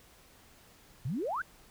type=exponential sweep; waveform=sine; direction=up; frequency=110 to 1635 Hz; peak=-31 dBFS; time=1.05-1.42 s; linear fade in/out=5 ms; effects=pink hiss -59 dBFS RMS until 1.7 s